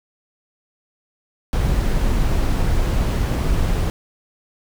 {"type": "noise", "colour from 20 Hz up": "brown", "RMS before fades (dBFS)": -18, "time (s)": [1.53, 3.9], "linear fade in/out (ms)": 0, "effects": []}